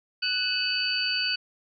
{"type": "tone cluster", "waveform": "sine", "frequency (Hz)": [1491, 2589, 2959, 4561], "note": ["F#6", "E7", "F#7", "C#8"], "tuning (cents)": [13, -32, -1, 49], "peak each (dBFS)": [-32, -31, -31, -27], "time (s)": [0.22, 1.36], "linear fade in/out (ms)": 10, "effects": []}